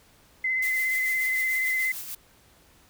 sine tone with vibrato, 2048 Hz, C7, 38 cents flat, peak -23 dBFS, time 0.44-1.92 s, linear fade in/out 5 ms, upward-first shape sine, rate 17 Hz, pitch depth 25 cents each way
blue noise with tremolo, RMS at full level -35 dBFS, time 0.62-2.15 s, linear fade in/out 5 ms, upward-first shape sine, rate 6.8 Hz, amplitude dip 45%
effects pink hiss -58 dBFS RMS until 2.89 s

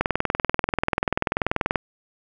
click train, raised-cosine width 0.5 ms, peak -5 dBFS, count 37, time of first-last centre 0.01-1.758 s, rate 20.6 Hz, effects none

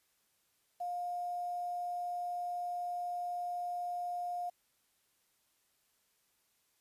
sine tone with quantisation, 708 Hz, F5, 23 cents sharp, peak -35 dBFS, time 0.8-4.5 s, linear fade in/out 10 ms, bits 10, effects white hiss -75 dBFS RMS until 6.8 s + resampled to 32000 Hz

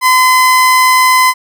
30% pulse tone, 1021 Hz, C6, 43 cents flat, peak -3 dBFS, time 0.01-1.34 s, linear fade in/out 50 ms, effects none

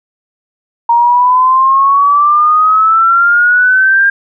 sine exponential sweep, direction up, 932.3 to 1610 Hz, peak -5 dBFS, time 0.89-4.1 s, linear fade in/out 5 ms, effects none

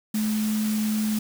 sine tone in noise, 215 Hz, A3, 40 cents flat, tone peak -22 dBFS, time 0.14-1.19 s, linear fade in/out 5 ms, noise white, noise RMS -35 dBFS, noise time 0.14-1.19 s, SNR +10 dB, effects none

